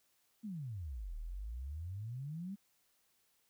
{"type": "exponential two-way sweep", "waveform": "sine", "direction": "down then up", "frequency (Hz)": [229.8, 36.98, 205.7], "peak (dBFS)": -40, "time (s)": [0.43, 2.56], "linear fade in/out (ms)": 20, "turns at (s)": 1.16, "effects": ["white hiss -75 dBFS RMS until 3.49 s"]}